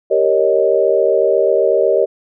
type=chord; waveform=sine; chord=Eb dominant seventh; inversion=first; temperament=equal; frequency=392 / 466.2 / 554.4 / 622.3 Hz; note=G4 / Bb4 / Db5 / Eb5; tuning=0 / 0 / 0 / 0 cents; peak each=-16 dBFS; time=0.1-2.06 s; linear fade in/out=20 ms; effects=none